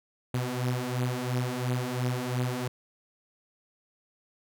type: beating tone pair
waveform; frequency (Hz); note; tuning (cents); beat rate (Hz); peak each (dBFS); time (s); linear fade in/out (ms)
sawtooth; 123.3 / 126.2; B2 / B2; -2 / +38; 2.9; -28 / -26; 0.34-2.68; 5
effects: none